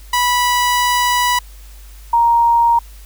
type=tone pair in turn; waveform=sawtooth / sine; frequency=982 / 935.7 Hz; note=B5 / A#5; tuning=-10 / +6 cents; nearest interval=minor second; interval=84 cents; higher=first; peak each=-9 dBFS; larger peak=neither; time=0.13-1.39 / 2.13-2.79 s; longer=first; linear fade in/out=5 ms; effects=added 50 Hz sine -35 dBFS peak until 3.05 s + white hiss -46 dBFS RMS until 3.05 s